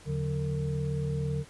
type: tone cluster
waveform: sine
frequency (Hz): 80.7 / 144.6 / 182.6 / 456.6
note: E2 / D3 / F#3 / A#4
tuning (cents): -36 / -27 / -23 / -36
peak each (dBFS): -38 / -29 / -38 / -37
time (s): 0.05-1.45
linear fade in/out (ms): 50
effects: pink hiss -53 dBFS RMS until 1.49 s + resampled to 24000 Hz